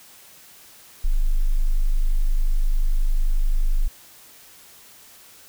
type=tone; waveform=sine; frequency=25.65 Hz; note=G#0; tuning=21 cents flat; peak=-15 dBFS; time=1.04-3.88 s; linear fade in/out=10 ms; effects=white hiss -48 dBFS RMS until 5.48 s